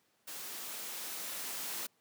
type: noise with level ramp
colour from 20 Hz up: white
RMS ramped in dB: -44 to -39 dBFS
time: 0.27-1.87 s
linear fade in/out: 10 ms
effects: pink hiss -73 dBFS RMS until 2 s + high-pass 200 Hz 12 dB/octave